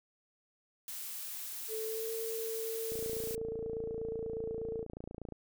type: noise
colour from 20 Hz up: blue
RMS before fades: -42 dBFS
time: 0.88-3.35 s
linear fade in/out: 0 ms
type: tone with pitch glide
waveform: sine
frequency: 440 to 449.8 Hz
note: A4 to A4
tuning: 0 to +38 cents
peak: -36 dBFS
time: 1.68-4.86 s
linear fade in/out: 50 ms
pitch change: +38 cents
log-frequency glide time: 1.88-2.08 s
type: click train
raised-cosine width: 2 ms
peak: -30 dBFS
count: 69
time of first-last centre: 2.92-5.323 s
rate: 28.3 Hz
effects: none